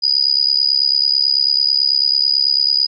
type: tone with amplitude modulation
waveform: sine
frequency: 4923 Hz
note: D#8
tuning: 19 cents flat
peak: -8 dBFS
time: 0.02-2.87 s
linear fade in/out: 20 ms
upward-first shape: sine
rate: 69.1 Hz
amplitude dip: 95%
effects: none